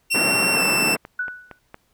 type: tone with pitch glide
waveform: sawtooth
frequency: 2722 to 2677 Hz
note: F7 to E7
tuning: -45 to +26 cents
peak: -15 dBFS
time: 0.1-0.96 s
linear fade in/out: 20 ms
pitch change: -29 cents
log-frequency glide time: 0.54-0.6 s
type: band-pass noise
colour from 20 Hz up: pink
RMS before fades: -25 dBFS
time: 0.14-0.97 s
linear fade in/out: 10 ms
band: 170 to 1900 Hz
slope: 24 dB/octave
type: click train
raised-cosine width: 0.5 ms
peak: -21 dBFS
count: 5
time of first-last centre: 0.82-1.744 s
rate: 4.33 Hz
type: tone with exponential decay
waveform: sine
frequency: 1480 Hz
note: F#6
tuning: in tune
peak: -20 dBFS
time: 1.19-1.59 s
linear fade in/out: 5 ms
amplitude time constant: 86 ms
effects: pink hiss -65 dBFS RMS until 1.93 s